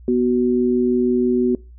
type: tone pair together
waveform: sine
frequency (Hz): 245.9 / 372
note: B3 / F#4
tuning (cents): -7 / +9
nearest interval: perfect fifth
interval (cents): 716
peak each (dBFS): -17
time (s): 0.08-1.55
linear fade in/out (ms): 2
effects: noise-tail reverb RT60 0.3 s tail -23 dB re dry + added 60 Hz sine -39 dBFS peak until 1.78 s